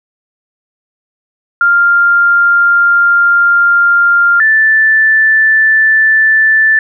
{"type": "tone pair in turn", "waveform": "sine", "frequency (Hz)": [1396.9, 1760], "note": ["F6", "A6"], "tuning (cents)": [0, 0], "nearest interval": "major third", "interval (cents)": 400, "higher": "second", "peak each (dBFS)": -5, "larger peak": "neither", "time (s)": [[1.61, 4.4], [4.4, 6.79]], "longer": "first", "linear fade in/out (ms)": 2, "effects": []}